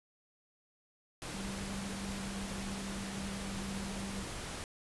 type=tone in noise; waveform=sine; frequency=196 Hz; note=G3; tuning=in tune; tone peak=-40 dBFS; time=1.34-4.23 s; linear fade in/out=0 ms; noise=pink; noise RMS=-42 dBFS; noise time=1.22-4.64 s; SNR=-1 dB; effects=resampled to 24000 Hz